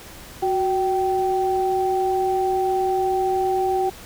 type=tone pair together; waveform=sine; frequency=370 / 773.9 Hz; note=F#4 / G5; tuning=0 / -22 cents; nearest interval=octave + minor second; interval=1278 cents; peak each=-21 dBFS; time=0.42-3.9 s; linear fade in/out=10 ms; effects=added 60 Hz sine -50 dBFS peak until 4.05 s + pink hiss -41 dBFS RMS until 4.05 s